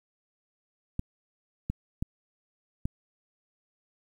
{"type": "clicks", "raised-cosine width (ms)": 5, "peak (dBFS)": -17, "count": 4, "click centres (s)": [0.994, 1.7, 2.025, 2.855], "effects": ["9-bit"]}